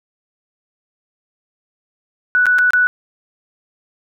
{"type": "tone with dropouts", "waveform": "sine", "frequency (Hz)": 1480, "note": "F#6", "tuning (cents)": 0, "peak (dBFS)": -10, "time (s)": [2.35, 2.87], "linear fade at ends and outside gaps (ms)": 0, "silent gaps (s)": [[2.457, 2.466], [2.585, 2.589], [2.706, 2.734]], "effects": []}